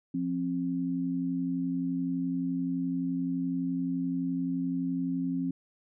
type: tone pair together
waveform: sine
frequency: 174.51 / 266.2 Hz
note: F3 / C4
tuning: -1 / +30 cents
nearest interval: perfect fifth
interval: 731 cents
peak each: -33 / -29 dBFS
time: 0.14-5.51 s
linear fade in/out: 5 ms
effects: none